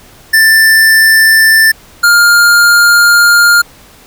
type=tone pair in turn; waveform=square; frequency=1774 / 1408 Hz; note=A6 / F6; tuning=+14 / +14 cents; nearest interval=major third; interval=400 cents; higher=first; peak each=-4 dBFS; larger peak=neither; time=0.33-1.72 / 2.03-3.62 s; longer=second; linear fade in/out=10 ms; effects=pink hiss -39 dBFS RMS until 4.06 s